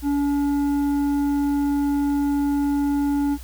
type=tone with tanh clipping; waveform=sine; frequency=285.3 Hz; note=C#4; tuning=50 cents sharp; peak=-20 dBFS; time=0.02-3.38 s; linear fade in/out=50 ms; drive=8 dB; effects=added 60 Hz sine -35 dBFS peak until 3.43 s + white hiss -46 dBFS RMS until 3.43 s